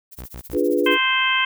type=noise with tremolo; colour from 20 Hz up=violet; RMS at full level=-38 dBFS; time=0.11-0.97 s; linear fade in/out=20 ms; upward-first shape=sine; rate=15 Hz; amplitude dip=95%
type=tone bursts; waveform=sawtooth; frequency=61.8 Hz; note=B1; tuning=2 cents sharp; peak=-29 dBFS; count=3; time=0.18-0.569 s; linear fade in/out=10 ms; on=77 ms; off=79 ms
type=chord; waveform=sine; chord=D diminished seventh; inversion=none; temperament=equal; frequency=293.7 / 349.2 / 415.3 / 493.9 Hz; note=D4 / F4 / Ab4 / Cb5; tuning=0 / 0 / 0 / 0 cents; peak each=-22 dBFS; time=0.52-0.98 s; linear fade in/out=50 ms
type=harmonic tone; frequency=522 Hz; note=C5; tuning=4 cents flat; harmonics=2 / 3 / 4 / 5 / 6; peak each=-23 / -23 / -23 / -23 / -23 dBFS; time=0.86-1.45 s; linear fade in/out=5 ms
effects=none